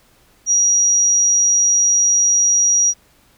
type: tone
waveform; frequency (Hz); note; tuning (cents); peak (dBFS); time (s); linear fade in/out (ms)
sine; 5750; F8; +50; -11; 0.46-2.94; 50
effects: pink hiss -54 dBFS RMS until 3.37 s